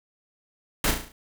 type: noise with echo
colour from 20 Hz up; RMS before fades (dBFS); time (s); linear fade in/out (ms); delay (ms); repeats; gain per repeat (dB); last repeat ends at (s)
pink; -23; 0.84-0.91; 2; 35; 6; -5; 1.12
effects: none